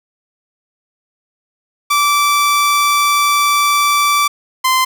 sawtooth tone pair in turn, 1163 / 1036.1 Hz, D6 / C6, -17 / -17 cents, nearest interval major second, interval 200 cents, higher first, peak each -7 dBFS, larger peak neither, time 1.9-4.28 / 4.64-4.85 s, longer first, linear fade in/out 10 ms, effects none

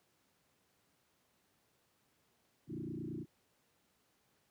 sine tone with frequency modulation, 233.1 Hz, A#3, in tune, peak -39 dBFS, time 2.67-3.26 s, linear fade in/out 50 ms, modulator 29.1 Hz, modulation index 4.1, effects pink hiss -75 dBFS RMS until 4.5 s + high-pass 100 Hz 12 dB/octave

